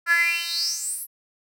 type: tone with high-pass filter sweep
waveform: 10% pulse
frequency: 339.5 Hz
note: F4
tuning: 49 cents flat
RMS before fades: -24 dBFS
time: 0.06-1.07 s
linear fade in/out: 50 ms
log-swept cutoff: 1500 to 12000 Hz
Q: 9.2
effects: none